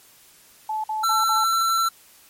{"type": "tone bursts", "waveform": "sine", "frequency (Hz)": 866, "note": "A5", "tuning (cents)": -28, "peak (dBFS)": -23, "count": 4, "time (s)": [0.69, 1.44], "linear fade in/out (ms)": 5, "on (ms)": 150, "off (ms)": 50}
{"type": "tone", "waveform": "square", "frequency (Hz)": 1344, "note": "E6", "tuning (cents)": 33, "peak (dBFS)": -19, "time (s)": [1.03, 1.89], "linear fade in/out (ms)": 10}
{"effects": ["white hiss -52 dBFS RMS until 2.29 s", "MP3 64 kbps"]}